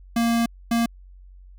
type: tone bursts at uneven times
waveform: square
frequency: 232.5 Hz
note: A#3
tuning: 4 cents flat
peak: -19 dBFS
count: 2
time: 0.16-0.46 / 0.71-0.86 s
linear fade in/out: 5 ms
effects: added 46 Hz sine -43 dBFS peak until 1.58 s